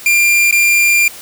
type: tone with dropouts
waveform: 45% pulse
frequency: 2389 Hz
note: D7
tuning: 29 cents sharp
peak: -8 dBFS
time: 0.06-1.08 s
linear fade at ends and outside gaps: 2 ms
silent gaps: 0.511-0.525 s
effects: white hiss -33 dBFS RMS until 1.21 s